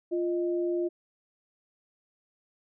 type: tone pair together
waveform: sine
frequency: 348.5 / 621 Hz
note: F4 / D#5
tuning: -4 / -3 cents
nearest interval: minor seventh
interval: 1001 cents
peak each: -26 / -36 dBFS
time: 0.11-0.89 s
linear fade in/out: 20 ms
effects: none